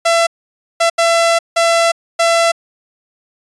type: tone bursts at uneven times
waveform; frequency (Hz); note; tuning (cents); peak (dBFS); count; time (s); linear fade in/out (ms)
sawtooth; 672; E5; +33; -6; 5; 0.05-0.27 / 0.8-0.9 / 0.98-1.39 / 1.56-1.92 / 2.19-2.52; 10
effects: resampled to 22050 Hz